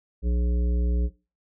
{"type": "harmonic tone", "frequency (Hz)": 60, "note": "B1", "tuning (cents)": -49, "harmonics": [1, 3, 5, 7, 9], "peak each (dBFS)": [-21, -32, -38, -38, -44], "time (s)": [0.22, 1.1], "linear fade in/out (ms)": 50, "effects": ["noise-tail reverb RT60 0.3 s tail -19 dB re dry"]}